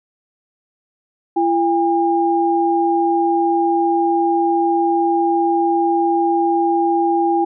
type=tone pair together; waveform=sine; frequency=338.4 / 807.4 Hz; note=E4 / G#5; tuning=+45 / -49 cents; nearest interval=octave + minor third; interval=1506 cents; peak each=-16 dBFS; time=1.36-7.45 s; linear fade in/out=10 ms; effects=none